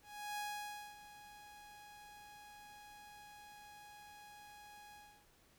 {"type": "tone with ADSR envelope", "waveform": "sawtooth", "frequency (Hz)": 830.6, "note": "G#5", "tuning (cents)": 0, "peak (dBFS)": -36, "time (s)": [0.02, 5.27], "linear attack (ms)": 360, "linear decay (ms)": 570, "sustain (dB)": -15, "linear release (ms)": 320, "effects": ["pink hiss -69 dBFS RMS until 5.58 s"]}